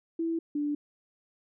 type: tone pair in turn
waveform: sine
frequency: 330 / 293.1 Hz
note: E4 / D4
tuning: +2 / -3 cents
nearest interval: major second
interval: 205 cents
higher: first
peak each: -27 dBFS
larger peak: neither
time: 0.19-0.39 / 0.55-0.75 s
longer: neither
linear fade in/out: 5 ms
effects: none